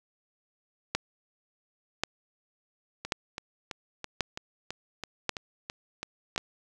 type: two click trains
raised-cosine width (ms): 0.2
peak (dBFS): -18 / -9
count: 11 / 6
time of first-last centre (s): 3.05-6.361 / 0.95-6.379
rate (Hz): 3.02 / 0.921
effects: none